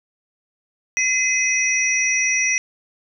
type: tone cluster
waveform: sine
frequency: 2041 / 2529 / 5840 Hz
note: C7 / D#7 / F#8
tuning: -44 / +28 / -24 cents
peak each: -21 dBFS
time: 0.97-2.58 s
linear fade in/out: 0 ms
effects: none